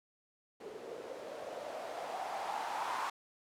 violet noise with low-pass filter sweep, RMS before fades -41 dBFS, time 0.6-3.1 s, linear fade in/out 5 ms, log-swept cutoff 410 to 1000 Hz, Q 4.5, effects none

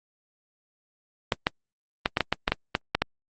clicks, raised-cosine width 0.3 ms, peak -5 dBFS, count 11, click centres 1.322 / 1.469 / 2.059 / 2.171 / 2.207 / 2.326 / 2.479 / 2.52 / 2.751 / 2.95 / 3.02 s, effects Opus 24 kbps

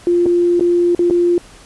sine tone with dropouts, 348.7 Hz, F4, 3 cents flat, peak -10 dBFS, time 0.07-1.38 s, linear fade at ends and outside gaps 1 ms, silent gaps 0.258-0.263 / 0.596-0.608 / 0.949-0.992 / 1.1-1.108 s, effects pink hiss -42 dBFS RMS until 1.65 s + resampled to 24000 Hz

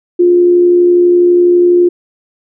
sine tone with amplitude modulation, 352.6 Hz, F4, 17 cents sharp, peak -3 dBFS, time 0.19-1.89 s, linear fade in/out 10 ms, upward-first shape sine, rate 72.1 Hz, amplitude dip 30%, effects none

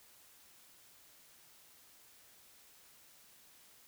silence, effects white hiss -62 dBFS RMS until 3.87 s

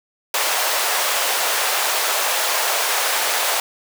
pink high-pass noise, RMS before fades -20 dBFS, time 0.34-3.6 s, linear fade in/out 2 ms, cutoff 570 Hz, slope 24 dB/octave, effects none

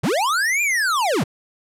square linear two-way sweep, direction up then down, 93.6 to 2443 to 93.6 Hz, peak -18 dBFS, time 0.03-1.24 s, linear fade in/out 10 ms, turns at 0.62 s, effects low-pass 12000 Hz 12 dB/octave

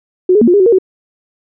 sine tone with pitch steps, 366.4 / 420.7 / 233.1 / 353.5 / 407.5 / 372.1 / 466.6 / 375.4 Hz, F#4 / G#4 / A#3 / F4 / G#4 / F#4 / A#4 / F#4, -17 / +22 / 0 / +21 / -33 / +10 / +2 / +25 cents, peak -5 dBFS, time 0.29-0.786 s, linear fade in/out 5 ms, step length 62 ms, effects none

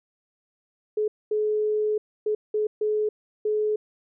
sine tone bursts at uneven times, 425.8 Hz, G#4, 43 cents sharp, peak -21 dBFS, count 6, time 0.97-1.08 / 1.31-1.98 / 2.26-2.35 / 2.54-2.67 / 2.81-3.09 / 3.45-3.76 s, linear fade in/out 5 ms, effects none

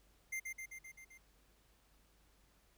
square tone with echo, 2095 Hz, C7, 2 cents sharp, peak -39 dBFS, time 0.32-0.4 s, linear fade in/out 10 ms, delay 130 ms, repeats 6, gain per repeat -3 dB, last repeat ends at 1.18 s, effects added 50 Hz sine -70 dBFS peak until 2.77 s + pink hiss -72 dBFS RMS until 2.77 s

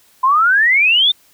sine exponential sweep, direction up, 1007 to 3654 Hz, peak -9 dBFS, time 0.23-1.12 s, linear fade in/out 10 ms, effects white hiss -52 dBFS RMS until 1.33 s

